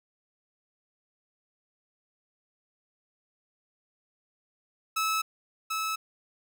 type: tone with echo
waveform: sawtooth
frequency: 1300 Hz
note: E6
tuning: 24 cents flat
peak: -22 dBFS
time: 4.96-5.22 s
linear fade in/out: 10 ms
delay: 740 ms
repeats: 1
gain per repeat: -3 dB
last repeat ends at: 5.96 s
effects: none